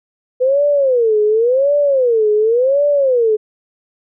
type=tone with vibrato; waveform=sine; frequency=495.2 Hz; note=B4; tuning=5 cents sharp; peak=-10 dBFS; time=0.4-3.37 s; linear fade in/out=20 ms; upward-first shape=sine; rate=0.91 Hz; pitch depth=280 cents each way; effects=none